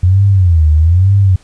sine tone with vibrato, 87.31 Hz, F2, in tune, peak -5 dBFS, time 0.03-1.36 s, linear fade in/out 5 ms, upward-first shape sine, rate 1.1 Hz, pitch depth 230 cents each way, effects pink hiss -47 dBFS RMS until 1.43 s + resampled to 22050 Hz

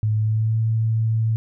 sine tone with pitch glide, 107.8 to 111.67 Hz, A2 to A2, -35 to +26 cents, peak -17 dBFS, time 0.03-1.36 s, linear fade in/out 0 ms, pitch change +61 cents, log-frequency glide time 0.17-0.58 s, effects none

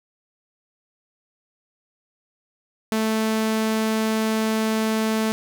sawtooth tone, 219.8 Hz, A3, 2 cents flat, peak -16 dBFS, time 2.92-5.32 s, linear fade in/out 0 ms, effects none

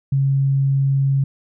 sine tone, 136.9 Hz, C#3, 21 cents flat, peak -14 dBFS, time 0.12-1.24 s, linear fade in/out 5 ms, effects none

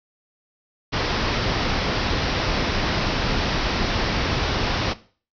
pink low-pass noise, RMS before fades -23 dBFS, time 0.92-4.94 s, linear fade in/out 20 ms, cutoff 5600 Hz, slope 96 dB/octave, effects noise-tail reverb RT60 0.4 s tail -17 dB re dry

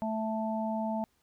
harmonic tone, 220 Hz, A3, in tune, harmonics 1 / 3 / 4, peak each -32 / -35 / -36 dBFS, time 0.02-1.04 s, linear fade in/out 0 ms, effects pink hiss -72 dBFS RMS until 1.22 s

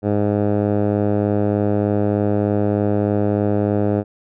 10% pulse tone with low-pass filter, 103.3 Hz, G#2, 9 cents flat, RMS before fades -18 dBFS, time 0.02-4.04 s, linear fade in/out 50 ms, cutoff 670 Hz, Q 0.89, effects none

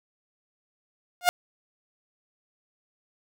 sawtooth tone with exponential growth, 711 Hz, F5, 31 cents sharp, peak -9 dBFS, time 1.21-1.29 s, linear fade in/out 0 ms, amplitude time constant 17 ms, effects none

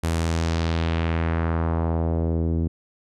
sawtooth tone with low-pass filter sweep, 82.41 Hz, E2, in tune, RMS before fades -23 dBFS, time 0.03-2.68 s, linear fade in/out 10 ms, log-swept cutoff 11000 to 290 Hz, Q 1.4, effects none

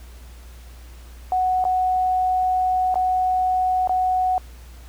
sine tone with dropouts, 740 Hz, F#5, in tune, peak -17 dBFS, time 1.32-4.38 s, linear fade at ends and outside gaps 1 ms, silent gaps 1.641-1.651 / 2.943-2.956 / 3.874-3.894 s, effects added 60 Hz sine -39 dBFS peak until 4.88 s + pink hiss -50 dBFS RMS until 4.88 s

